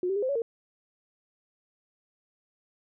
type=tone with pitch steps; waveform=sine; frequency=361 / 387.5 / 408.7 / 517 / 563 / 459.6 Hz; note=F#4 / G4 / G#4 / C5 / C#5 / A#4; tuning=-43 / -20 / -28 / -21 / +27 / -25 cents; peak=-25 dBFS; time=0.03-0.42 s; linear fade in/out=2 ms; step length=65 ms; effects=none

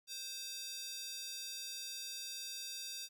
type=tone with high-pass filter; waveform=square; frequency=523.3 Hz; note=C5; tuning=in tune; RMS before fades=-45 dBFS; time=0.07-3.09 s; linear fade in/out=50 ms; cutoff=4400 Hz; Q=2.2; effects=12-bit

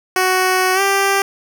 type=tone with pitch glide; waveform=10% pulse; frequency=371.5 to 393.6 Hz; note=F#4 to G4; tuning=+7 to +7 cents; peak=-5 dBFS; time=0.16-1.22 s; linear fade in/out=2 ms; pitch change=+100 cents; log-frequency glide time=0.74-0.81 s; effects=none

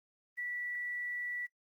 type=tone with quantisation; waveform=sine; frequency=1955 Hz; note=B6; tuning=18 cents flat; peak=-36 dBFS; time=0.37-1.47 s; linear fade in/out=20 ms; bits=11; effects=noise-tail reverb RT60 0.1 s tail -20 dB re dry + Opus 24 kbps

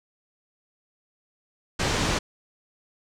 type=low-pass noise; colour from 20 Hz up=pink; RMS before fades=-25 dBFS; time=1.79-2.19 s; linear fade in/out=10 ms; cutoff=7300 Hz; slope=24 dB/octave; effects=none

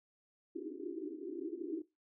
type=band-pass noise; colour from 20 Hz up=white; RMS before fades=-42 dBFS; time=0.55-1.82 s; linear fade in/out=5 ms; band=280 to 390 Hz; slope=96 dB/octave; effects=noise-tail reverb RT60 0.2 s tail -17 dB re dry

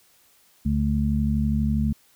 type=harmonic tone; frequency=72.3 Hz; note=D2; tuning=27 cents flat; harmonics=1 / 2 / 3; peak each=-24 / -26 / -23 dBFS; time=0.65-1.93 s; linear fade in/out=10 ms; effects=white hiss -59 dBFS RMS until 2.15 s

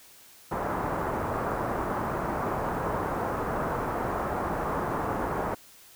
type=low-pass noise; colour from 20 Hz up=white; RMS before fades=-30 dBFS; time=0.51-5.55 s; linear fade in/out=10 ms; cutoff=1200 Hz; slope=24 dB/octave; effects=white hiss -53 dBFS RMS until 5.95 s

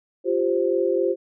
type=chord; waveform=sine; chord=F suspended second; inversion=none; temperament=just; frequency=349.2 / 392.9 / 523.8 Hz; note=F4 / G4 / C5; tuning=0 / +4 / +2 cents; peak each=-23 dBFS; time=0.24-1.16 s; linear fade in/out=50 ms; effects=none

